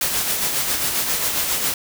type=noise with tremolo; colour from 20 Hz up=white; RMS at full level=-20 dBFS; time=0.01-1.74 s; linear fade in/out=2 ms; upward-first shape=sine; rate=7.4 Hz; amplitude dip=40%; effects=none